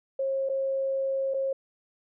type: tone with dropouts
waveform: sine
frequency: 539 Hz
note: C#5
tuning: 49 cents flat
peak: -25 dBFS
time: 0.19-1.53 s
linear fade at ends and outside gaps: 5 ms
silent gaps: 0.49-0.496 / 1.339-1.343 s
effects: none